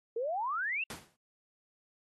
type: exponential sweep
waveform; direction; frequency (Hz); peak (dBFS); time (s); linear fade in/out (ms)
sine; up; 440 to 2794; -31; 0.16-0.84; 5
type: noise with exponential decay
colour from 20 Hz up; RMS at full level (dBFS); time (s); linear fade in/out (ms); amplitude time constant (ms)
pink; -38; 0.9-1.16; 2; 56
effects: high-pass 100 Hz 12 dB/octave + AAC 32 kbps